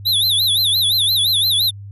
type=tone with vibrato; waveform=square; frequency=3729 Hz; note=A#7; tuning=in tune; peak=-14 dBFS; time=0.05-1.71 s; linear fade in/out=20 ms; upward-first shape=sine; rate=5.8 Hz; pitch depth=180 cents each way; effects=added 100 Hz sine -31 dBFS peak until 1.91 s + resampled to 32000 Hz